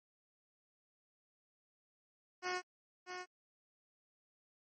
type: tone with echo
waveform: 10% pulse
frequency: 363.3 Hz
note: F#4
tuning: 32 cents flat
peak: -28 dBFS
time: 2.42-2.62 s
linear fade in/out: 50 ms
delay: 640 ms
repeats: 1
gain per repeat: -7 dB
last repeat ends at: 3.26 s
effects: MP3 32 kbps